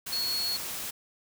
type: tone in noise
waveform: sine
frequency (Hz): 4346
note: C#8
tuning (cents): -35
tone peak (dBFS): -28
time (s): 0.12-0.57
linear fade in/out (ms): 10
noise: white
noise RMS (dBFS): -36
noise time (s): 0.06-0.91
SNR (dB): +5
effects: none